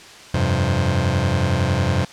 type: chord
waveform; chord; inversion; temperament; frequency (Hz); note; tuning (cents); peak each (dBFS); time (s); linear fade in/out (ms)
sawtooth; F suspended second; none; just; 87.31 / 98.22 / 130.96; F2 / G2 / C3; 0 / +4 / +2; -17; 0.34-2.05; 5
effects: white hiss -41 dBFS RMS until 2.12 s + low-pass 6000 Hz 12 dB/octave